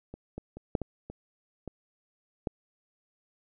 clicks, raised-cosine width 2 ms, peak -28 / -24 / -29 / -12 / -20 / -27 / -24 / -16 dBFS, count 8, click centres 0.14 / 0.38 / 0.57 / 0.752 / 0.817 / 1.1 / 1.677 / 2.472 s, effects none

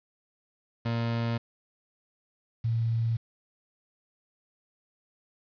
30% pulse / sine tone pair in turn, 116.4 / 114.53 Hz, A#2 / A#2, -2 / -30 cents, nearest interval unison, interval 28 cents, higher first, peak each -24 dBFS, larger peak neither, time 0.85-1.38 / 2.64-3.17 s, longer neither, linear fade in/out 10 ms, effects resampled to 11025 Hz + 9-bit

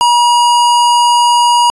square tone, 958 Hz, A#5, 47 cents sharp, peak -7 dBFS, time 0.01-1.7 s, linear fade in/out 0 ms, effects resampled to 24000 Hz

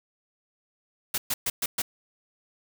white noise bursts, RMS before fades -27 dBFS, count 5, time 1.14-1.82 s, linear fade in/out 5 ms, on 40 ms, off 120 ms, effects none

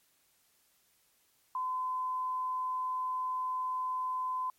sine tone, 1020 Hz, C6, 44 cents flat, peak -31 dBFS, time 1.55-4.5 s, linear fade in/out 2 ms, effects white hiss -70 dBFS RMS until 4.58 s + MP3 64 kbps

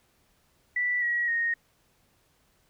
sine tone with pitch steps, 1967 / 1913.2 / 1860.9 Hz, B6 / A#6 / A#6, -7 / +44 / -3 cents, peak -24 dBFS, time 0.76-1.54 s, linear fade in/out 5 ms, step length 260 ms, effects pink hiss -67 dBFS RMS until 2.69 s

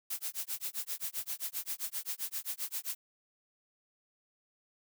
blue noise with tremolo, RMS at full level -35 dBFS, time 0.1-2.95 s, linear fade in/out 5 ms, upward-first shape sine, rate 7.6 Hz, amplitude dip 100%, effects none

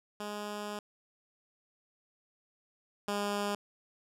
10% pulse tone pair in turn, 207.7 / 204 Hz, G#3 / G#3, 0 / -31 cents, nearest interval unison, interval 31 cents, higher first, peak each -29 / -23 dBFS, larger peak second, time 0.2-0.79 / 3.08-3.55 s, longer first, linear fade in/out 2 ms, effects low-pass 12000 Hz 12 dB/octave

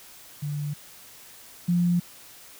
sine tone pair in turn, 146.83 / 175.05 Hz, D3 / F3, 0 / +4 cents, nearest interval minor third, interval 304 cents, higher second, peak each -27 / -19 dBFS, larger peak second, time 0.42-0.74 / 1.68-2 s, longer neither, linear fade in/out 10 ms, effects white hiss -48 dBFS RMS until 2.59 s

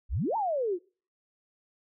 sine exponential two-way sweep, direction up then down, 43 to 932.3 to 331.1 Hz, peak -26 dBFS, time 0.09-0.79 s, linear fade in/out 50 ms, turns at 0.36 s, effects noise-tail reverb RT60 0.4 s tail -26 dB re dry

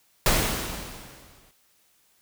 pink noise with exponential decay, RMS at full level -19 dBFS, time 0.26-1.51 s, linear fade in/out 1 ms, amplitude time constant 270 ms, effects white hiss -64 dBFS RMS until 2.21 s

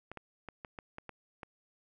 clicks, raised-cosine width 0.5 ms, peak -28 dBFS, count 8, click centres 0.116 / 0.173 / 0.487 / 0.648 / 0.788 / 0.984 / 1.093 / 1.432 s, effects none

